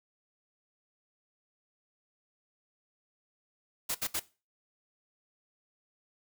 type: noise bursts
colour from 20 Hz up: white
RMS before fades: -32 dBFS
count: 3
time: 3.89-4.198 s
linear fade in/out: 10 ms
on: 58 ms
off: 67 ms
effects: noise-tail reverb RT60 0.3 s tail -18 dB re dry

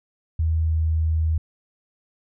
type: tone with pitch glide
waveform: sine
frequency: 80.3 to 79.79 Hz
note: E2 to D#2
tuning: -45 to +44 cents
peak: -18 dBFS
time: 0.39-1.38 s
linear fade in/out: 5 ms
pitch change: -11 cents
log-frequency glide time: 0.64-0.72 s
effects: none

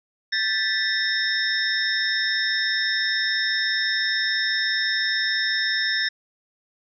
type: tone cluster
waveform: sine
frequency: 1576 / 1756 / 1961 / 3696 / 5330 Hz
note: G6 / A6 / B6 / A#7 / E8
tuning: +9 / -4 / -13 / -16 / +18 cents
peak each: -33 / -24 / -30 / -28 / -26 dBFS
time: 0.32-6.09 s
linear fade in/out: 10 ms
effects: none

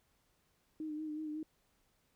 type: tone with vibrato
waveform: sine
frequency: 307.4 Hz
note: D#4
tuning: 21 cents flat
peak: -38 dBFS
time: 0.8-1.43 s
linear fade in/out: 2 ms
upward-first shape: sine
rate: 5.4 Hz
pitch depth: 36 cents each way
effects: pink hiss -75 dBFS RMS until 2.15 s

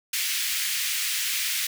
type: high-pass noise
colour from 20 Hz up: pink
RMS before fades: -27 dBFS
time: 0.13-1.67 s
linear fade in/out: 5 ms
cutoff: 2000 Hz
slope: 24 dB/octave
effects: none

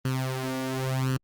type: tone with flanger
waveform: sawtooth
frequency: 130.81 Hz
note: C3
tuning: in tune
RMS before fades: -28 dBFS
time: 0.05-1.17 s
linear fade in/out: 2 ms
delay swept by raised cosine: 0.67 to 3.47 ms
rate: 0.93 Hz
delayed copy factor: +0.85
effects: Opus 24 kbps

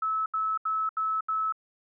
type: tone bursts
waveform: sine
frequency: 1300 Hz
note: E6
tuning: 24 cents flat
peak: -25 dBFS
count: 5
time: 0.02-1.524 s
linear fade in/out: 5 ms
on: 240 ms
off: 76 ms
effects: none

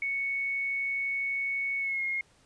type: tone with pitch glide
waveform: sine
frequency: 2217 to 2148 Hz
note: C#7 to C7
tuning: 0 to +45 cents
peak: -28 dBFS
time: 0.02-2.21 s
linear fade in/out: 2 ms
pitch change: -55 cents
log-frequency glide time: 1.79-2.03 s
effects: pink hiss -63 dBFS RMS until 2.45 s + resampled to 22050 Hz

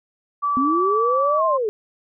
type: tone with pitch glide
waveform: sine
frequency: 1155 to 1053 Hz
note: D6 to C6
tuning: -29 to +11 cents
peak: -18 dBFS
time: 0.42-1.58 s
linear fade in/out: 20 ms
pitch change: -160 cents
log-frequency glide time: 1.37-1.43 s
type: linear two-way sweep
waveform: sine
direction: up then down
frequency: 252.2 to 657 to 404.5 Hz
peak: -19 dBFS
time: 0.57-1.69 s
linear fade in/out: 0 ms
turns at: 1.46 s
effects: none

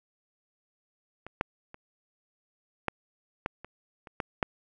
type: clicks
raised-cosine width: 0.5 ms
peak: -26 / -11 / -29 / -12 / -14 / -27 / -30 / -15 / -10 dBFS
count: 9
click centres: 1.266 / 1.411 / 1.744 / 2.883 / 3.461 / 3.646 / 4.072 / 4.202 / 4.428 s
effects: none

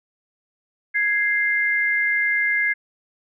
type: tone pair together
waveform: sine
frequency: 1661.2 / 2093 Hz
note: G#6 / C7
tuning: 0 / 0 cents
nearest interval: major third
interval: 400 cents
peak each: -21 / -20 dBFS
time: 0.94-2.74 s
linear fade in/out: 20 ms
effects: none

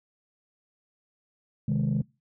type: chord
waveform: sine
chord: Ab major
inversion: first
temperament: equal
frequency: 130.81 / 155.56 / 207.7 Hz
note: C3 / Eb3 / Ab3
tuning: 0 / 0 / 0 cents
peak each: -26 dBFS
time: 1.68-2.02 s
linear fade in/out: 5 ms
effects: noise-tail reverb RT60 0.3 s tail -25 dB re dry + tanh soft clip ceiling -19 dBFS

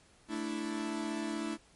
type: chord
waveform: 45% pulse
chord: A suspended fourth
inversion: none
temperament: equal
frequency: 220 / 293.7 / 329.6 Hz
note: A3 / D4 / E4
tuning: 0 / 0 / 0 cents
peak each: -39 / -39 / -38 dBFS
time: 0.28-1.58 s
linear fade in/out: 50 ms
effects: pink hiss -63 dBFS RMS until 1.75 s + MP3 48 kbps

